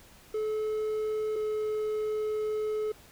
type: tone pair in turn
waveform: triangle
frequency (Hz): 431.2 / 428.8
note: A4 / A4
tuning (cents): -35 / -45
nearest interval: unison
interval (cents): 10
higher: first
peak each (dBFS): -26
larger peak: neither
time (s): 0.34-1.36 / 1.36-2.92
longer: second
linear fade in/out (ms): 5
effects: pink hiss -55 dBFS RMS until 3.11 s